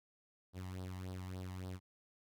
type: tone with flanger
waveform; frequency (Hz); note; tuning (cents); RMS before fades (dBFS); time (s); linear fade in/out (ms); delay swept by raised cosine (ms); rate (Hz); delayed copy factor
sawtooth; 92.5; F#2; 0; -45; 0.53-1.8; 50; 0.21 to 1.05; 3.5; +0.7
effects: none